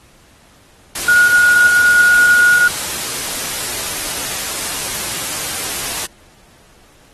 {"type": "tone in noise", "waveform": "sine", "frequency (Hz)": 1444, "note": "F#6", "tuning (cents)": -43, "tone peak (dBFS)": -7, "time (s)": [1.08, 2.68], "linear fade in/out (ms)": 5, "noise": "white", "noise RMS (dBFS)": -22, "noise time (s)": [0.95, 6.06], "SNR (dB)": 12, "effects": ["pink hiss -49 dBFS RMS until 7.13 s", "AAC 32 kbps"]}